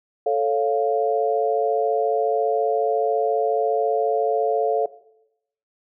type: chord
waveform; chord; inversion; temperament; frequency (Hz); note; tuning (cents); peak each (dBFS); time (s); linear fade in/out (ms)
sine; A augmented; none; equal; 440 / 554.4 / 698.5; A4 / C#5 / E#5; 0 / 0 / 0; -21 / -24 / -22; 0.26-4.86; 5
effects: noise-tail reverb RT60 0.8 s tail -17 dB re dry